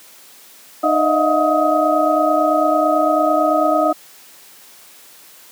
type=tone cluster; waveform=sine; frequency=306.1 / 614 / 643 / 717 / 1260 Hz; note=D#4 / D#5 / E5 / F5 / D#6; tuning=-28 / -23 / -43 / +45 / +21 cents; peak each=-19 dBFS; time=0.83-3.93 s; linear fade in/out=10 ms; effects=white hiss -44 dBFS RMS until 5.51 s + high-pass 200 Hz 12 dB/octave